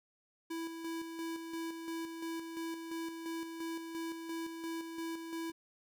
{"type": "tone with tremolo", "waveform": "square", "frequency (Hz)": 329.6, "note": "E4", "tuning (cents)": 0, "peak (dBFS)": -38, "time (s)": [0.5, 5.52], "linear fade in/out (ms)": 10, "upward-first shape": "square", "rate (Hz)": 2.9, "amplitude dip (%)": 45, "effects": []}